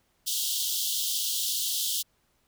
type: high-pass noise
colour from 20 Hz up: pink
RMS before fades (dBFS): -29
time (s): 0.26-2.03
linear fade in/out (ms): 20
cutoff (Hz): 3000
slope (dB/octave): 96
effects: pink hiss -70 dBFS RMS until 2.47 s